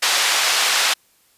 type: band-pass noise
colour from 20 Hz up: white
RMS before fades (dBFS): -18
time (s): 0.02-0.94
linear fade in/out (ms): 10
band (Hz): 760 to 5300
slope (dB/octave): 12
effects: white hiss -58 dBFS RMS until 1.37 s + resampled to 32000 Hz